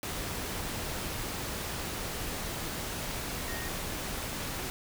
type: tone in noise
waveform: sine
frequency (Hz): 1860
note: A#6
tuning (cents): -4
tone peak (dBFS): -41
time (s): 3.48-3.68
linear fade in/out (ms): 0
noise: pink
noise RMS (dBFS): -36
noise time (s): 0.03-4.7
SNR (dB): -8
effects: none